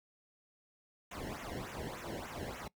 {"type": "noise with flanger", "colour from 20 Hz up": "brown", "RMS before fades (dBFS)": -43, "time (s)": [1.11, 2.68], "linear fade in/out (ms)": 5, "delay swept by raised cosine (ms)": [0.21, 0.86], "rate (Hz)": 3.4, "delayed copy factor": -1, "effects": ["noise-tail reverb RT60 0.1 s tail -21 dB re dry"]}